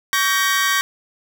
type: chord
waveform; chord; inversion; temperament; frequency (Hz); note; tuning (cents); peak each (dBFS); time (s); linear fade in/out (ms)
sawtooth; G diminished; second; just; 1128.9 / 1568 / 1881.6; Db6 / G6 / Bb6; +31 / 0 / +16; -17; 0.13-0.81; 0
effects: none